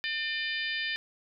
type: harmonic tone with a mistuned harmonic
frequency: 600 Hz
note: D5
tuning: 37 cents sharp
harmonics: 3 / 4 / 5 / 6 / 7 / 8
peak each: -33 / -36 / -38 / -38 / -45 / -41 dBFS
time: 0.04-0.96 s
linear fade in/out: 0 ms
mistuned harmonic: 7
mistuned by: -18 cents
effects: none